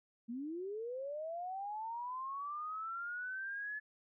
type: linear sweep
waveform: sine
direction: up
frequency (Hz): 223 to 1725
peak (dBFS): -39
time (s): 0.28-3.8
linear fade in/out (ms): 20
effects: none